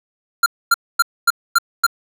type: tone bursts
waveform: square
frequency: 1383 Hz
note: F6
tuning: 17 cents flat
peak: -10 dBFS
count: 6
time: 0.43-1.866 s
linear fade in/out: 5 ms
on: 31 ms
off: 250 ms
effects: none